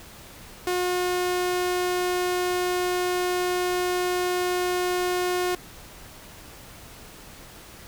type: tone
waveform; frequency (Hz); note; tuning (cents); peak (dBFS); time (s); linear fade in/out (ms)
sawtooth; 360; F#4; -47; -19; 0.67-5.55; 2
effects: pink hiss -45 dBFS RMS until 7.87 s